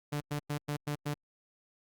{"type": "tone bursts", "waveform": "sawtooth", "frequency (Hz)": 146.83, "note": "D3", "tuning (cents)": 0, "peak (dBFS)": -28, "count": 6, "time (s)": [0.12, 1.142], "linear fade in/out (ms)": 10, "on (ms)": 87, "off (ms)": 100, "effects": ["Opus 48 kbps"]}